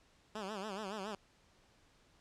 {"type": "tone with vibrato", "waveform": "10% pulse", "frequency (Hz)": 203.5, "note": "G#3", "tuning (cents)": -35, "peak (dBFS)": -32, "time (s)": [0.35, 1.15], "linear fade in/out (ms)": 2, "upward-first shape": "sine", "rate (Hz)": 7.1, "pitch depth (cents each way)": 140, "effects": ["pink hiss -68 dBFS RMS until 2.2 s", "low-pass 7000 Hz 12 dB/octave"]}